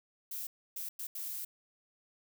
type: noise bursts at uneven times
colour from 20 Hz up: violet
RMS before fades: -40 dBFS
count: 4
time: 0.31-0.47 / 0.76-0.89 / 0.99-1.07 / 1.15-1.45 s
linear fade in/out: 5 ms
effects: none